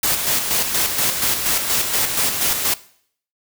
white noise with tremolo, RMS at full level -18 dBFS, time 0.03-2.74 s, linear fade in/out 5 ms, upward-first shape square, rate 4.2 Hz, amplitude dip 45%, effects noise-tail reverb RT60 0.6 s tail -19 dB re dry

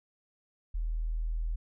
sine tone, 40.25 Hz, E1, 41 cents flat, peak -29 dBFS, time 0.74-1.56 s, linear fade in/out 10 ms, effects none

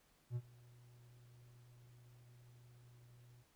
triangle tone with ADSR envelope, 121.2 Hz, B2, 32 cents flat, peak -34 dBFS, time 0.3-3.44 s, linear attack 60 ms, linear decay 50 ms, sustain -24 dB, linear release 32 ms, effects pink hiss -73 dBFS RMS until 3.55 s

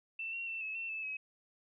sine tone with pitch steps, 2674 / 2738 / 2682 / 2587 / 2701 / 2623 / 2550 Hz, E7 / F7 / E7 / E7 / E7 / E7 / D#7, +24 / -35 / +29 / -33 / +42 / -9 / +42 cents, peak -37 dBFS, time 0.19-1.17 s, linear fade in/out 5 ms, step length 140 ms, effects none

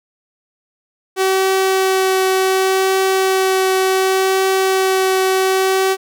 sawtooth tone with vibrato, 380 Hz, F#4, 46 cents sharp, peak -9 dBFS, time 1.16-5.97 s, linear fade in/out 50 ms, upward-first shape triangle, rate 0.68 Hz, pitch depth 10 cents each way, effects none

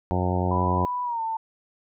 harmonic tone, 90.7 Hz, F#2, 34 cents flat, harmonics 1 / 2 / 3 / 4 / 5 / 6 / 7 / 8 / 9 / 10, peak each -25 / -28 / -33 / -31 / -36 / -34 / -35 / -33 / -34 / -33 dBFS, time 0.11-0.85 s, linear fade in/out 0 ms
sine tone with pitch glide, 987.8 to 895.4 Hz, B5 to A5, 0 to +30 cents, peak -25 dBFS, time 0.51-1.37 s, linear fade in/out 5 ms, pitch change -170 cents, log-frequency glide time 1.04-1.22 s
effects none

